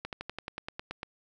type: slowing click train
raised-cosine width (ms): 0.3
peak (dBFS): -20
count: 11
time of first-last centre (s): 0.05-1.031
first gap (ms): 78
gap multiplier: 1.05
effects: none